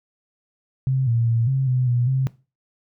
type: tone with pitch steps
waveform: sine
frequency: 132.1 / 116.4 / 115.5 / 133.7 / 126.9 / 121.6 / 132.3 Hz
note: C3 / A#2 / A#2 / C3 / B2 / B2 / C3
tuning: +17 / -2 / -16 / +38 / +47 / -26 / +20 cents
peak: -17 dBFS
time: 0.87-2.27 s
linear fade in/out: 0 ms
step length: 200 ms
effects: noise-tail reverb RT60 0.3 s tail -19 dB re dry